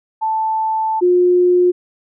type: tone pair in turn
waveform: sine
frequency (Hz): 880 / 357.8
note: A5 / F4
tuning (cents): 0 / +42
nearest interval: octave + major third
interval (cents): 1558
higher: first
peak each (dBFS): -15 / -9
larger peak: second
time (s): 0.21-1.01 / 1.01-1.72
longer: first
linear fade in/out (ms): 20
effects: none